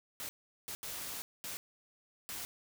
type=noise bursts at uneven times; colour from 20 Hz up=white; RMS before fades=-42 dBFS; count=5; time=0.2-0.29 / 0.68-0.75 / 0.83-1.22 / 1.44-1.57 / 2.29-2.45 s; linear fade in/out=0 ms; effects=none